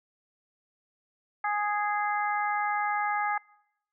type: harmonic tone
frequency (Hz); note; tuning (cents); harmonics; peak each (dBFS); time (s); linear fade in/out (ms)
415; G#4; -1; 2 / 3 / 4 / 5; -28 / -32 / -34 / -36; 1.44-3.38; 5
effects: noise-tail reverb RT60 0.9 s tail -26 dB re dry